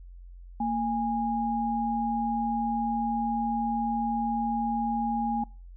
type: tone pair together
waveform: sine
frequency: 230 / 822 Hz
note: A#3 / G#5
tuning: -23 / -18 cents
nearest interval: octave + minor seventh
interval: 2205 cents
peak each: -28 / -28 dBFS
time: 0.6-5.44 s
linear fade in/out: 5 ms
effects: noise-tail reverb RT60 0.4 s tail -26 dB re dry + added 44 Hz sine -43 dBFS peak until 5.76 s